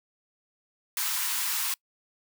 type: high-pass noise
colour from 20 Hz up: white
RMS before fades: -29 dBFS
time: 0.97-1.74 s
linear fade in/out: 2 ms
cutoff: 850 Hz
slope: 96 dB/octave
effects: noise-tail reverb RT60 0.1 s tail -26 dB re dry